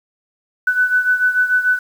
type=beating tone pair; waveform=sine; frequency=1494 / 1500.8 Hz; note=F#6 / F#6; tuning=+16 / +24 cents; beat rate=6.8 Hz; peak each=-14 / -19 dBFS; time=0.67-1.79 s; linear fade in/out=5 ms; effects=7-bit